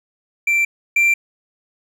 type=tone pair in turn; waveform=triangle; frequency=2349 / 2359 Hz; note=D7 / D7; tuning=0 / +7 cents; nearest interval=unison; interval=7 cents; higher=second; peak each=-12 / -10 dBFS; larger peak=second; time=0.47-0.65 / 0.96-1.14 s; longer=neither; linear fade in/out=5 ms; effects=none